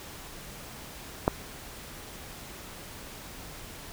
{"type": "clicks", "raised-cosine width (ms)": 1, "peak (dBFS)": [-7, -25], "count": 2, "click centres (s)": [1.279, 1.282], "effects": ["pink hiss -44 dBFS RMS until 3.92 s"]}